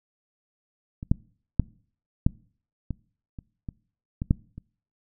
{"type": "clicks", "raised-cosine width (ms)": 5, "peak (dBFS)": [-22, -7, -6, -6, -17, -25, -21, -16, -6, -26], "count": 10, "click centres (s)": [1.029, 1.115, 1.597, 2.265, 2.907, 3.388, 3.688, 4.219, 4.309, 4.58], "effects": ["noise-tail reverb RT60 0.5 s tail -24 dB re dry"]}